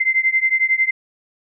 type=beating tone pair; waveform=sine; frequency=2074 / 2085 Hz; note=C7 / C7; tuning=-16 / -7 cents; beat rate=11 Hz; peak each=-17 / -18 dBFS; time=0-0.91 s; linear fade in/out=10 ms; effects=none